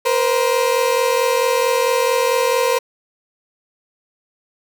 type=tone pair together; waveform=30% pulse; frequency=473.8 / 518.3 Hz; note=A#4 / C5; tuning=+28 / -16 cents; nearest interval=major second; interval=156 cents; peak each=-15 dBFS; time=0.05-2.79 s; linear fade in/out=10 ms; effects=none